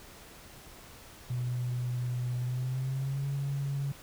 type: tone with pitch glide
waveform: triangle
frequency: 123.47 to 139.39 Hz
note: B2 to C#3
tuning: 0 to +10 cents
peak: -26 dBFS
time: 1.3-3.92 s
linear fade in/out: 5 ms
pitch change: +210 cents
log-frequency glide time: 2.41-3.26 s
effects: tanh soft clip ceiling -27 dBFS + pink hiss -51 dBFS RMS until 4.02 s